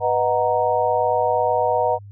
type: chord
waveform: sine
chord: B major seventh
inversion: none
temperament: equal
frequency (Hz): 493.9 / 622.3 / 740 / 932.3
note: B4 / D#5 / F#5 / A#5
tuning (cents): 0 / 0 / 0 / 0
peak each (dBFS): -22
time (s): 0-1.99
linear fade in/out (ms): 50
effects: added 101 Hz sine -37 dBFS peak until 2.11 s